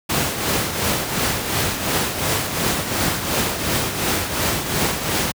pink noise with tremolo, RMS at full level -18 dBFS, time 0.09-5.32 s, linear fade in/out 10 ms, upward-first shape triangle, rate 2.8 Hz, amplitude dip 60%, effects high-pass 80 Hz 12 dB/octave

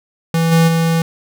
square tone with level steps, 164.81 Hz, E3, in tune, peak -13 / -9 / -13 dBFS, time 0.34-1.02 s, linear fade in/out 2 ms, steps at 0.51 / 0.67 s, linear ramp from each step 20 ms, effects none

